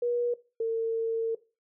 sine tone pair in turn, 481.3 / 453.3 Hz, B4 / A#4, -45 / -48 cents, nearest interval minor second, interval 103 cents, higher first, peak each -25 dBFS, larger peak neither, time 0.02-0.34 / 0.6-1.35 s, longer second, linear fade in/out 5 ms, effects noise-tail reverb RT60 0.3 s tail -18 dB re dry

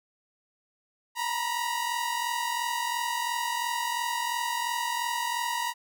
sawtooth tone pair together, 932.3 / 975.2 Hz, A#5 / B5, 0 / -22 cents, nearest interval minor second, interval 78 cents, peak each -27 dBFS, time 1.15-5.74 s, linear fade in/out 50 ms, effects none

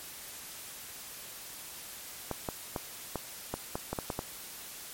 clicks, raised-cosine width 1 ms, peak -18 dBFS, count 10, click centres 2.313 / 2.488 / 2.762 / 3.157 / 3.54 / 3.755 / 3.93 / 3.988 / 4.102 / 4.191 s, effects white hiss -45 dBFS RMS until 4.93 s + MP3 64 kbps

